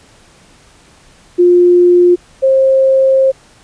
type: tone pair in turn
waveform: sine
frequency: 353.8 / 532.4 Hz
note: F4 / C5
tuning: +23 / +30 cents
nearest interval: perfect fifth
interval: 707 cents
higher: second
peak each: -4 / -6 dBFS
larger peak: first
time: 1.38-2.16 / 2.42-3.32 s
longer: second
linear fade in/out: 20 ms
effects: pink hiss -45 dBFS RMS until 3.63 s + resampled to 22050 Hz